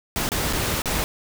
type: noise with dropouts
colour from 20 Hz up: pink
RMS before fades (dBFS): -24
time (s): 0.16-1.04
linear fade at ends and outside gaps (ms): 0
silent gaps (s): 0.29-0.318 / 0.527-0.533 / 0.819-0.857
effects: none